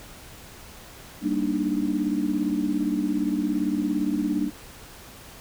sine chord, Eb major seventh, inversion first, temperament equal, 196 / 233.1 / 293.7 / 311.1 Hz, G3 / Bb3 / D4 / Eb4, 0 / 0 / 0 / 0 cents, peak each -29 / -29 / -25 / -30 dBFS, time 1.21-4.51 s, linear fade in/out 50 ms, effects pink hiss -45 dBFS RMS until 5.4 s

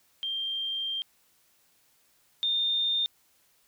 sine tone pair in turn, 3176 / 3628 Hz, G7 / A#7, +22 / -48 cents, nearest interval major second, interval 230 cents, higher second, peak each -29 / -24 dBFS, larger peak second, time 0.23-1.02 / 2.43-3.06 s, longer first, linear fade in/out 0 ms, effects white hiss -66 dBFS RMS until 3.67 s

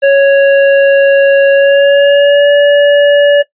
square tone with pitch glide, 554.4 to 575.6 Hz, C#5 to D5, 0 to -35 cents, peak -4 dBFS, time 0.02-3.43 s, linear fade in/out 20 ms, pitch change +65 cents, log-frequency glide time 1.53-2.51 s, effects noise-tail reverb RT60 0.1 s tail -18 dB re dry + resampled to 8000 Hz

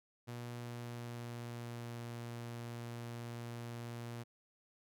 sawtooth tone with pitch glide, 120 to 118.28 Hz, B2 to A#2, -49 to +26 cents, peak -39 dBFS, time 0.27-4.24 s, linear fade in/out 20 ms, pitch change -25 cents, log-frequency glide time 0.42-2.05 s, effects none

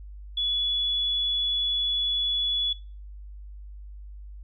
sine tone, 3411 Hz, G#7, 46 cents sharp, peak -24 dBFS, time 0.37-2.73 s, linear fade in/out 5 ms, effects noise-tail reverb RT60 0.4 s tail -22 dB re dry + added 50 Hz sine -39 dBFS peak until 4.43 s

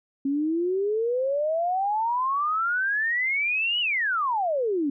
sine exponential two-way sweep, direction up then down, 270.1 to 2984 to 270.1 Hz, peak -22 dBFS, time 0.25-4.9 s, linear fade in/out 5 ms, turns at 3.8 s, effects none

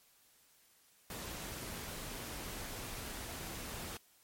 pink noise, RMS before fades -44 dBFS, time 1.1-3.97 s, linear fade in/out 2 ms, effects white hiss -67 dBFS RMS until 4.23 s + MP3 64 kbps

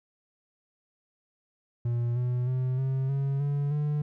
triangle tone with pitch steps, 119.2 / 123.62 / 128.2 / 132.95 / 137.88 / 142.99 / 148.29 Hz, A#2 / B2 / C3 / C3 / C#3 / D3 / D3, +39 / +2 / -35 / +28 / -9 / -46 / +17 cents, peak -23 dBFS, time 1.85-4.02 s, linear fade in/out 5 ms, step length 310 ms, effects none

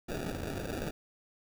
blue noise with sample-and-hold, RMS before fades -37 dBFS, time 0.08-0.91 s, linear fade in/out 10 ms, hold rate 1050 Hz, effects none

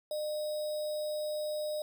sine tone with sample-and-hold, 606 Hz, D#5, 46 cents flat, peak -32 dBFS, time 0.11-1.82 s, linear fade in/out 2 ms, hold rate 4410 Hz, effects none

